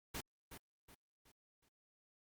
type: noise with echo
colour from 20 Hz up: pink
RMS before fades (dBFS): -44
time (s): 0.14-0.21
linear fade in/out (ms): 10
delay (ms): 370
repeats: 4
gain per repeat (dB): -8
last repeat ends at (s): 1.69
effects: Opus 48 kbps